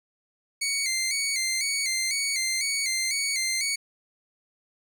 15% pulse tone with vibrato, 2162 Hz, C#7, 44 cents flat, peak -18 dBFS, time 0.61-3.76 s, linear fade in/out 10 ms, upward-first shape square, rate 2 Hz, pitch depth 61 cents each way, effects none

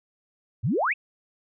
sine exponential sweep, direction up, 93.9 to 2785 Hz, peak -21 dBFS, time 0.63-0.94 s, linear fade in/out 20 ms, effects none

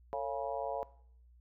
harmonic tone with a mistuned harmonic, 138.59 Hz, C#3, in tune, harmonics 3 / 4 / 5 / 6 / 7, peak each -42 / -38 / -39 / -42 / -43 dBFS, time 0.13-0.83 s, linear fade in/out 0 ms, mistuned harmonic 3, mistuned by +130 cents, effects noise-tail reverb RT60 0.6 s tail -19 dB re dry + added 60 Hz sine -58 dBFS peak until 1.4 s

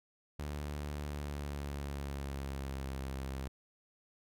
sawtooth tone with pitch glide, 73.42 to 66.94 Hz, D2 to C2, 0 to +40 cents, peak -34 dBFS, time 0.39-3.48 s, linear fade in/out 5 ms, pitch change -160 cents, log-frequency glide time 1.03-2.95 s, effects none

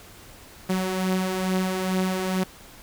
sawtooth beating tone pair, 184.8 / 187.1 Hz, F#3 / F#3, -2 / +20 cents, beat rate 2.3 Hz, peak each -26 / -20 dBFS, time 0.69-2.44 s, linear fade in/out 10 ms, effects pink hiss -47 dBFS RMS until 2.82 s

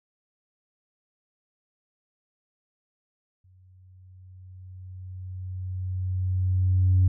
sine tone with exponential growth, 92.5 Hz, F#2, in tune, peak -14 dBFS, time 3.44-7.08 s, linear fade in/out 5 ms, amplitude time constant 790 ms, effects tanh soft clip ceiling -13 dBFS

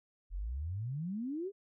sine exponential sweep, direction up, 41.2 to 416 Hz, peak -35 dBFS, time 0.3-1.52 s, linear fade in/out 50 ms, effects none

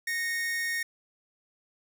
45% pulse tone pair together, 1853.8 / 2195 Hz, A#6 / C#7, -10 / -18 cents, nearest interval minor third, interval 292 cents, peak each -29 / -37 dBFS, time 0.07-0.83 s, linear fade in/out 5 ms, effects none

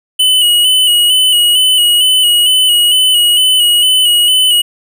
square tone with vibrato, 2960 Hz, F#7, in tune, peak -7 dBFS, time 0.19-4.62 s, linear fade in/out 10 ms, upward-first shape square, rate 2.2 Hz, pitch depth 34 cents each way, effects none

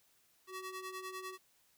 sawtooth ring-modulated tone, 756 Hz, F#5, 37 cents sharp, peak -36 dBFS, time 0.47-1.38 s, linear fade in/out 50 ms, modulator 383 Hz, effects white hiss -71 dBFS RMS until 1.77 s

